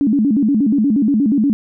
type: tone with vibrato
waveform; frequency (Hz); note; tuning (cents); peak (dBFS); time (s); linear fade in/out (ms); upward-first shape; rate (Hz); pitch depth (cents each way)
sine; 246.9; B3; 0; -11; 0.01-1.53; 0; square; 8.4; 240
effects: none